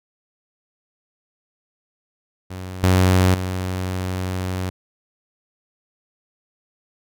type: tone with level steps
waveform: sawtooth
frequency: 92.5 Hz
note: F#2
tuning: in tune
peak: -26 / -9 / -19 dBFS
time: 2.5-4.7 s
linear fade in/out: 10 ms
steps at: 2.83 / 3.34 s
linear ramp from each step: 5 ms
effects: none